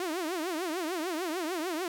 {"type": "tone with vibrato", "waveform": "sawtooth", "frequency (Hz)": 340.2, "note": "F4", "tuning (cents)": -45, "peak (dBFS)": -27, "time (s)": [0, 1.88], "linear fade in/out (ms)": 2, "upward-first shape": "triangle", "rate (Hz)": 6.7, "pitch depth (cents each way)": 230, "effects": []}